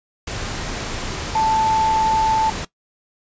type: tone in noise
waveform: sine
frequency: 880 Hz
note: A5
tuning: in tune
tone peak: -15 dBFS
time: 1.35-2.5 s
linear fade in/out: 5 ms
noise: pink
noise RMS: -27 dBFS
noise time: 0.27-2.65 s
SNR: +9 dB
effects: noise-tail reverb RT60 0.1 s tail -18 dB re dry + resampled to 16000 Hz